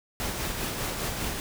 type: noise with tremolo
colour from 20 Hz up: pink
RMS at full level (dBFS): -30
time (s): 0.2-1.4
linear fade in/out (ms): 0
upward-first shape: sine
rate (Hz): 5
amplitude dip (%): 35
effects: none